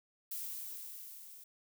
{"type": "noise with level ramp", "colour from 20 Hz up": "violet", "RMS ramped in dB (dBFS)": [-40, -54], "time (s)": [0.31, 1.44], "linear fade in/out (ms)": 5, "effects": []}